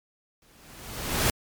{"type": "noise with exponential growth", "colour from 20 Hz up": "pink", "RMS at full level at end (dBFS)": -21, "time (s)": [0.42, 1.3], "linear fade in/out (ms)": 1, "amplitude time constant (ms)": 190, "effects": ["MP3 96 kbps"]}